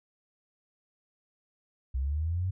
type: linear sweep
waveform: sine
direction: up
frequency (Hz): 62.4 to 95.5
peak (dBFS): -27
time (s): 1.94-2.51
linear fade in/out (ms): 10
effects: none